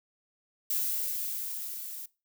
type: noise with level ramp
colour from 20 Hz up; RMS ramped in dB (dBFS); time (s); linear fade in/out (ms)
violet; -29 to -41; 0.7-2.06; 5
effects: noise-tail reverb RT60 0.3 s tail -22 dB re dry